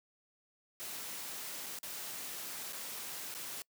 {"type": "noise with dropouts", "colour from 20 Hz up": "white", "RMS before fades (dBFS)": -43, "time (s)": [0.8, 3.62], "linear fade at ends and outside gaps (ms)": 0, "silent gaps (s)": [[1.661, 1.665], [1.788, 1.831], [2.725, 2.731], [3.341, 3.349]], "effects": ["noise-tail reverb RT60 0.1 s tail -25 dB re dry", "high-pass 150 Hz 12 dB/octave"]}